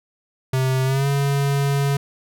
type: tone with pitch glide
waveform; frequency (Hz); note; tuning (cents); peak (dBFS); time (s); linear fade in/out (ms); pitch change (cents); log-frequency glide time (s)
square; 130.81 to 140.2; C3 to C#3; 0 to +20; -18; 0.53-1.97; 5; +120; 0.84-1.07
effects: none